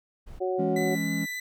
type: noise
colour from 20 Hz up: brown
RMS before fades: -41 dBFS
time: 0.26-0.4 s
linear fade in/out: 20 ms
type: harmonic tone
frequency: 185 Hz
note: F#3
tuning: in tune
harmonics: 2 / 3 / 4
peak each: -27 / -31 / -33 dBFS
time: 0.4-0.96 s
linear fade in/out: 20 ms
type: chord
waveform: triangle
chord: C# minor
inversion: first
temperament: just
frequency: 166.31 / 207.9 / 277.2 Hz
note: E3 / G#3 / C#4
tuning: +16 / +2 / 0 cents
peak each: -29 dBFS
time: 0.58-1.26 s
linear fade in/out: 20 ms
type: tone with vibrato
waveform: 40% pulse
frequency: 1997 Hz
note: B6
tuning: 19 cents sharp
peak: -31 dBFS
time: 0.76-1.4 s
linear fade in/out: 5 ms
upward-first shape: sine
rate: 3.4 Hz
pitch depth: 8 cents each way
effects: none